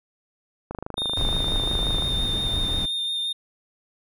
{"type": "click train", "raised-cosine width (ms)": 1, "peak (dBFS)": -17, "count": 35, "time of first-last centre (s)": [0.71, 2.023], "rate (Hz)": 25.9}
{"type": "tone with vibrato", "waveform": "triangle", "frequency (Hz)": 3640, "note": "A#7", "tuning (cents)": -42, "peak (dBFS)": -23, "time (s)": [0.97, 3.33], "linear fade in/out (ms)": 10, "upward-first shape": "sine", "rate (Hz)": 5.7, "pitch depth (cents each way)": 15}
{"type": "noise", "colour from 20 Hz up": "brown", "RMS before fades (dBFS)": -27, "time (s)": [1.16, 2.86], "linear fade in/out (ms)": 10}
{"effects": []}